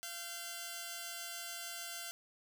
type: tone pair together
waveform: 5% pulse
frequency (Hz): 688 / 1546.3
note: F5 / G6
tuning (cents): -26 / -24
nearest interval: octave + major second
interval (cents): 1402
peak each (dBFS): -34 / -34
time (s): 0.03-2.11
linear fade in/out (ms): 0
effects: none